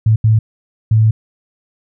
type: tone bursts at uneven times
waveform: sine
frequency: 110 Hz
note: A2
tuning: in tune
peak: -7 dBFS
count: 3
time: 0.06-0.16 / 0.24-0.39 / 0.91-1.11 s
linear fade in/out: 5 ms
effects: none